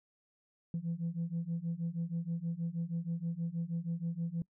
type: beating tone pair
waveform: sine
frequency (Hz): 164.81 / 171.11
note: E3 / F3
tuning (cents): 0 / -35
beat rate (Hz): 6.3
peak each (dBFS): -36 / -35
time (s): 0.74-4.42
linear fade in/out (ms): 2
effects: noise-tail reverb RT60 0.1 s tail -24 dB re dry + tanh soft clip ceiling -29 dBFS